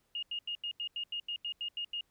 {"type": "tone bursts", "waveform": "sine", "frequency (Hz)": 2850, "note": "F7", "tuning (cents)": 34, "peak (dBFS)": -34, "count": 12, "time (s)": [0.15, 2.009], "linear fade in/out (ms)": 2, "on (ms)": 77, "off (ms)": 85, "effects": ["pink hiss -75 dBFS RMS until 2.1 s"]}